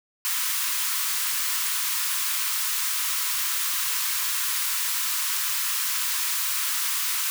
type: high-pass noise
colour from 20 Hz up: white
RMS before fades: -26 dBFS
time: 0.25-7.3 s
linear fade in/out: 0 ms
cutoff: 940 Hz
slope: 96 dB/octave
effects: none